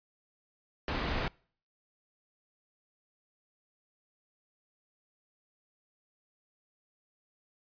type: low-pass noise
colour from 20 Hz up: pink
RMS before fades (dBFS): -33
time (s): 0.88-1.28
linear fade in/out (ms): 2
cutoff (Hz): 3600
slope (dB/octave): 12
effects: noise-tail reverb RT60 0.5 s tail -26 dB re dry + resampled to 11025 Hz